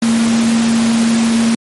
sine tone in noise, 229 Hz, A#3, 31 cents flat, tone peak -9 dBFS, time 0.02-1.55 s, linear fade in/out 5 ms, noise pink, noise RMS -20 dBFS, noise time 0.02-1.55 s, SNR +8 dB, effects high-pass 150 Hz 12 dB/octave + MP3 48 kbps

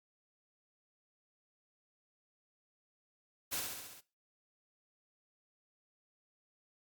white noise with echo, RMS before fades -37 dBFS, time 3.51-3.61 s, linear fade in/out 20 ms, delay 67 ms, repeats 6, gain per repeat -3 dB, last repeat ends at 4.012 s, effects noise-tail reverb RT60 0.3 s tail -19 dB re dry + Opus 48 kbps

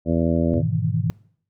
harmonic tone, 83 Hz, E2, 12 cents sharp, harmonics 1 / 2 / 3 / 4 / 5 / 6 / 7 / 8, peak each -25 / -23 / -22 / -26 / -32 / -30 / -26 / -36 dBFS, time 0.05-0.63 s, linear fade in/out 50 ms
sine chord, E major seventh, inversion first, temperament equal, 103.83 / 123.47 / 155.56 / 164.81 Hz, G#2 / B2 / D#3 / E3, 0 / 0 / 0 / 0 cents, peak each -25 dBFS, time 0.54-1.1 s, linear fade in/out 0 ms
effects noise-tail reverb RT60 0.6 s tail -24 dB re dry

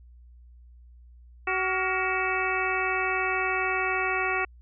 harmonic tone with a mistuned harmonic, 376.1 Hz, F#4, 28 cents sharp, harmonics 1 / 2 / 3 / 4 / 5 / 6 / 7, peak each -32 / -32 / -32 / -32 / -32 / -32 / -32 dBFS, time 1.47-4.45 s, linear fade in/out 5 ms, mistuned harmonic 4, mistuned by -99 cents, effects added 60 Hz sine -48 dBFS peak until 4.61 s

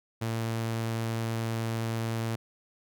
sawtooth tone, 113.7 Hz, A#2, 43 cents flat, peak -25 dBFS, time 0.21-2.36 s, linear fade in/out 10 ms, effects none

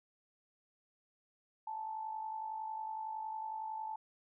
sine tone with amplitude modulation, 876 Hz, A5, 8 cents flat, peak -36 dBFS, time 1.67-3.96 s, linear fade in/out 5 ms, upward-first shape sine, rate 50.9 Hz, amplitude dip 55%, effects none

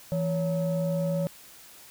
sine tone pair together, 166.36 / 560 Hz, E3 / C#5, +16 / +18 cents, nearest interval octave + major sixth, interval 2102 cents, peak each -25 / -27 dBFS, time 0.12-1.27 s, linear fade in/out 0 ms, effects tanh soft clip ceiling -20 dBFS + white hiss -50 dBFS RMS until 1.9 s

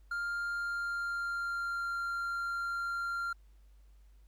triangle tone with pitch glide, 1400 to 1386.3 Hz, F6 to F6, +4 to -13 cents, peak -31 dBFS, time 0.11-3.33 s, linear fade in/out 5 ms, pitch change -17 cents, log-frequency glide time 0.54-1.94 s, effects added 50 Hz sine -56 dBFS peak until 4.27 s + pink hiss -75 dBFS RMS until 4.27 s

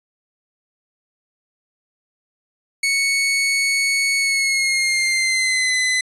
sawtooth tone with pitch glide, 2216 to 2020 Hz, C#7 to B6, -1 to +39 cents, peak -13 dBFS, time 2.83-6.01 s, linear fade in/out 5 ms, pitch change -160 cents, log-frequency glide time 4.18-5.76 s, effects resampled to 24000 Hz

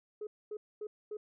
sine tone bursts, 422.6 Hz, G#4, 30 cents sharp, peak -36 dBFS, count 4, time 0.21-1.17 s, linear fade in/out 5 ms, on 60 ms, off 240 ms, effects tanh soft clip ceiling -34 dBFS

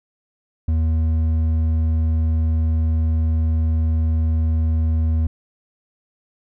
sine tone with hard clipping, 80 Hz, D#2, 49 cents sharp, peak -17 dBFS, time 0.68-5.27 s, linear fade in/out 5 ms, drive 5 dB, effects none

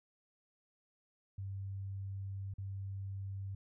sine tone with dropouts, 97.6 Hz, G2, 7 cents flat, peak -39 dBFS, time 1.38-3.55 s, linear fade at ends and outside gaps 5 ms, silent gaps 2.539-2.582 s, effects none

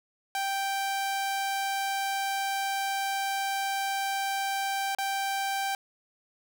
sawtooth tone with dropouts, 784 Hz, G5, in tune, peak -24 dBFS, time 0.35-5.75 s, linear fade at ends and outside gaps 1 ms, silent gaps 4.949-4.985 s, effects none

